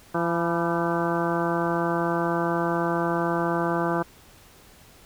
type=harmonic tone with a mistuned harmonic; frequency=170 Hz; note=F3; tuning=46 cents flat; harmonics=1 / 2 / 3 / 4 / 5 / 6 / 7 / 8 / 9; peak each=-29 / -27 / -31 / -30 / -33 / -32 / -32 / -37 / -34 dBFS; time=0.14-4.03 s; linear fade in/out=10 ms; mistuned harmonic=6; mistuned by=-59 cents; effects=pink hiss -52 dBFS RMS until 5.05 s